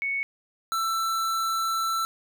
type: tone pair in turn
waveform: sine / square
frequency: 2217 / 1333.9 Hz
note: C#7 / E6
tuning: 0 / +20 cents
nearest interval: major sixth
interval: 880 cents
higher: first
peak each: -25 dBFS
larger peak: neither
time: 0.02-0.23 / 0.72-2.05 s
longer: second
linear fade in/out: 0 ms
effects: none